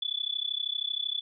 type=tone with amplitude modulation; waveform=sine; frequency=3456 Hz; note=A7; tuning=32 cents flat; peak=-25 dBFS; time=0.02-1.21 s; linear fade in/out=5 ms; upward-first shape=sine; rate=32.8 Hz; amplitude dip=95%; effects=none